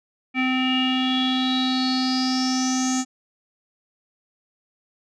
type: tone with low-pass filter sweep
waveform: square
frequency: 258.1 Hz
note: C4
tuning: 23 cents flat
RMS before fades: -22 dBFS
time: 0.34-3.05 s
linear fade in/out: 50 ms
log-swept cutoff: 2400 to 6900 Hz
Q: 9.4
effects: none